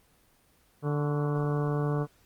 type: harmonic tone with a mistuned harmonic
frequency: 146.83 Hz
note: D3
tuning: in tune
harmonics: 1 / 2 / 3 / 4 / 5 / 6 / 7 / 8 / 9 / 10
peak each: -27 / -35 / -33 / -40 / -42 / -45 / -45 / -41 / -48 / -47 dBFS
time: 0.82-2.07 s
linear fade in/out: 50 ms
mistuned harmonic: 8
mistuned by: -59 cents
effects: pink hiss -64 dBFS RMS until 2.25 s + Opus 24 kbps